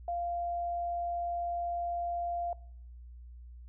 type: tone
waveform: sine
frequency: 694 Hz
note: F5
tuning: 11 cents flat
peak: -31 dBFS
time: 0.08-2.53 s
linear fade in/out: 2 ms
effects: noise-tail reverb RT60 0.7 s tail -23 dB re dry + added 60 Hz sine -46 dBFS peak until 3.68 s